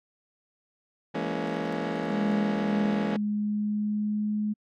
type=chord; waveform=20% pulse; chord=A# half-diminished seventh; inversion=second; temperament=just; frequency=167.82 / 209.8 / 233.1 / 279.7 Hz; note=E3 / G#3 / A#3 / C#4; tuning=+31 / +18 / 0 / +16 cents; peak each=-29 dBFS; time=1.14-3.17 s; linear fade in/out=10 ms
type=tone with pitch glide; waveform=sine; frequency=207.7 to 211 Hz; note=G#3 to G#3; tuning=0 to +28 cents; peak=-25 dBFS; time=2.09-4.54 s; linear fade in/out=20 ms; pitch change=+28 cents; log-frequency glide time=2.86-4.42 s
effects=low-pass 3000 Hz 12 dB/octave + AAC 64 kbps